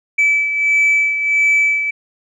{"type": "beating tone pair", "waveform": "sine", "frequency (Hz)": [2306, 2307.5], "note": ["D7", "D7"], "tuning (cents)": [-32, -31], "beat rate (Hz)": 1.5, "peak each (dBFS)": [-11, -18], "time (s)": [0.18, 1.91], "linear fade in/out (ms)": 10, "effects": ["tanh soft clip ceiling -8 dBFS"]}